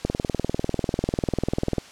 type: click train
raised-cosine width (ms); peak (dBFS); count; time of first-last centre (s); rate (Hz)
2; -9; 36; 0.05-1.783; 20.2
effects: white hiss -45 dBFS RMS until 1.91 s + low-pass 6000 Hz 12 dB/octave